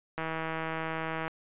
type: click train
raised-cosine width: 0.5 ms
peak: -19 dBFS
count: 178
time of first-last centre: 0.18-1.279 s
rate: 161 Hz
effects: resampled to 8000 Hz